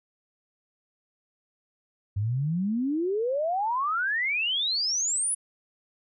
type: exponential sweep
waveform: sine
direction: up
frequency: 96.4 to 10420 Hz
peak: -24 dBFS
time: 2.16-5.35 s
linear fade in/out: 10 ms
effects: none